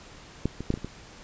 clicks, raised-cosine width 3 ms, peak -11 / -20 / -11 / -15 / -28 / -20 dBFS, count 6, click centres 0.456 / 0.606 / 0.704 / 0.74 / 0.775 / 0.846 s, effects pink hiss -48 dBFS RMS until 1.23 s + resampled to 16000 Hz

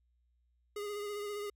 square tone with vibrato, 412.4 Hz, G#4, 12 cents flat, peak -38 dBFS, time 0.76-1.5 s, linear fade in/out 5 ms, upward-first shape sine, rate 15 Hz, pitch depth 27 cents each way, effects added 60 Hz sine -70 dBFS peak until 1.55 s

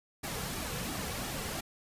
pink noise with flanger, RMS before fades -37 dBFS, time 0.23-1.61 s, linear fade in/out 10 ms, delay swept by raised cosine 1.9 to 3.3 ms, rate 2.9 Hz, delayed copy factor -0.55, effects resampled to 32000 Hz

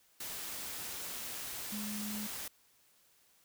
sine tone in noise, 209.8 Hz, G#3, 18 cents sharp, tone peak -39 dBFS, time 1.72-2.27 s, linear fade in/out 5 ms, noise white, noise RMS -42 dBFS, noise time 0.2-2.48 s, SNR 0 dB, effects white hiss -68 dBFS RMS until 3.44 s

